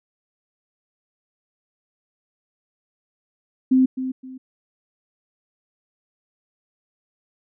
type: tone with echo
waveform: sine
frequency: 259.4 Hz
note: C4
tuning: 15 cents flat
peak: -12 dBFS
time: 3.71-3.86 s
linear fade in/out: 10 ms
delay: 260 ms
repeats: 2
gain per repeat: -11 dB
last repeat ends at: 4.38 s
effects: none